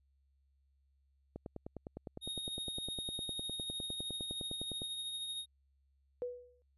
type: click train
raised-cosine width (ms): 2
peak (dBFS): -30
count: 35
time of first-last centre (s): 1.36-4.819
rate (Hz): 9.83
type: tone with tremolo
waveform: square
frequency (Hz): 3729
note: A#7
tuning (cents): 0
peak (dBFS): -38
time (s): 2.21-5.46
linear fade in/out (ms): 50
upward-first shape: triangle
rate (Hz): 13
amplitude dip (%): 40
type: tone with exponential decay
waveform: sine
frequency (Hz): 491.6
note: B4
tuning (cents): -8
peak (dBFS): -33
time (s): 6.22-6.62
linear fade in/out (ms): 0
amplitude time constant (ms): 86
effects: added 68 Hz sine -70 dBFS peak until 6.77 s + resampled to 32000 Hz